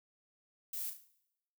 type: noise with echo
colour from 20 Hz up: violet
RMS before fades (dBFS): -40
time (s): 0.73-0.9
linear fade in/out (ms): 5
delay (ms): 36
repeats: 5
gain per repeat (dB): -7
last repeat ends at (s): 1.08
effects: noise-tail reverb RT60 0.8 s tail -17 dB re dry